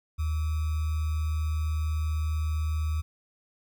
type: tone with sample-and-hold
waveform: sine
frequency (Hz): 77.78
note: D#2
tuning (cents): 0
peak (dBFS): -25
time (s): 0.18-3.02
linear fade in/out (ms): 20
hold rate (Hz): 1225
effects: none